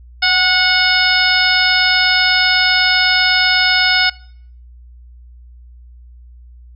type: harmonic tone with a mistuned harmonic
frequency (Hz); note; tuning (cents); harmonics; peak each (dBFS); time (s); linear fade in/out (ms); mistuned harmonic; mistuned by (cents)
732; F#5; -19; 1 / 2 / 3 / 4 / 5 / 6 / 7; -22 / -16 / -17 / -21 / -20 / -21 / -17; 0.22-4.1; 10; 1; +31
effects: noise-tail reverb RT60 0.6 s tail -23 dB re dry + added 60 Hz sine -37 dBFS peak until 6.75 s